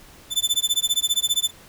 sawtooth tone with tremolo, 3520 Hz, A7, in tune, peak -13 dBFS, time 0.3-1.51 s, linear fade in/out 50 ms, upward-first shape sine, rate 15 Hz, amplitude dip 100%, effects pink hiss -48 dBFS RMS until 1.68 s

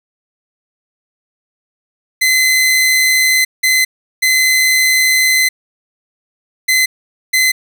sawtooth tone bursts at uneven times, 2043 Hz, C7, 42 cents flat, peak -6 dBFS, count 5, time 2.21-3.45 / 3.63-3.85 / 4.22-5.49 / 6.68-6.86 / 7.33-7.52 s, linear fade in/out 10 ms, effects none

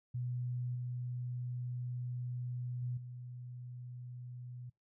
sine tone with level steps, 123.47 Hz, B2, in tune, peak -35 / -37 / -35 / -44 dBFS, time 0.14-4.7 s, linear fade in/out 10 ms, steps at 0.75 / 2.82 / 2.97 s, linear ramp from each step 5 ms, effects noise-tail reverb RT60 0.2 s tail -25 dB re dry

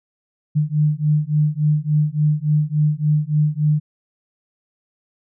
sine beating tone pair, 149.2 / 152.7 Hz, D3 / D#3, +28 / -32 cents, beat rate 3.5 Hz, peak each -18 dBFS, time 0.55-3.8 s, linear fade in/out 20 ms, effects none

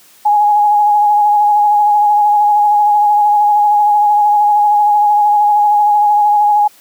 sine tone with vibrato, 832 Hz, G#5, 3 cents sharp, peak -7 dBFS, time 0.25-6.68 s, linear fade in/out 10 ms, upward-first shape sine, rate 13 Hz, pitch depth 24 cents each way, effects white hiss -45 dBFS RMS until 6.8 s + high-pass 150 Hz 12 dB/octave

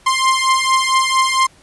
sawtooth beating tone pair, 1049 / 1053.4 Hz, C6 / C6, +4 / +11 cents, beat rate 4.4 Hz, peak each -12 dBFS, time 0.06-1.47 s, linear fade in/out 10 ms, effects pink hiss -49 dBFS RMS until 1.62 s + resampled to 24000 Hz

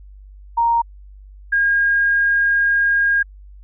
sine tone pair in turn, 932.3 / 1623.7 Hz, A#5 / G#6, 0 / -40 cents, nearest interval minor seventh, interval 960 cents, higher second, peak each -13 dBFS, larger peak neither, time 0.57-0.82 / 1.52-3.23 s, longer second, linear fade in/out 10 ms, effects added 49 Hz sine -38 dBFS peak until 3.63 s

